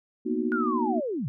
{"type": "chord", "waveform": "sine", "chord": "B major seventh", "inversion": "third", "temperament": "equal", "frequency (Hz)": [233.1, 246.9, 311.1, 370], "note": ["A#3", "B3", "D#4", "F#4"], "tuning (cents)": [0, 0, 0, 0], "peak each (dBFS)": -30, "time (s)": [0.25, 1.01], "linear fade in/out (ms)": 20}
{"type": "linear sweep", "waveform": "sine", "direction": "down", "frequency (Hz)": [1467, 109.9], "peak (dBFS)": -27, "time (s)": [0.52, 1.28], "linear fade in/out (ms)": 0}
{"effects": []}